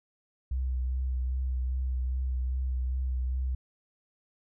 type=tone with vibrato; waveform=sine; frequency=63.8 Hz; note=C2; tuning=43 cents flat; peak=-27 dBFS; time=0.51-3.55 s; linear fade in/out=5 ms; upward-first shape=sine; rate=2.5 Hz; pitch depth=24 cents each way; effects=none